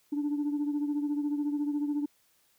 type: beating tone pair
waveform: sine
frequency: 290.5 / 304.5 Hz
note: D4 / D#4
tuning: -19 / -37 cents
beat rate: 14 Hz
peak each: -27 / -34 dBFS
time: 0.12-2.06 s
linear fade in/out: 10 ms
effects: tanh soft clip ceiling -24 dBFS + white hiss -68 dBFS RMS until 2.58 s